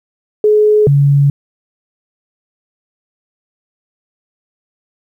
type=tone pair in turn; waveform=sine; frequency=423.9 / 141.46 Hz; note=G#4 / C#3; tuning=+35 / +35 cents; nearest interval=octave + perfect fifth; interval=1900 cents; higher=first; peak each=-6 dBFS; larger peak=neither; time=0.44-0.87 / 0.87-1.3 s; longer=neither; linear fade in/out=2 ms; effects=8-bit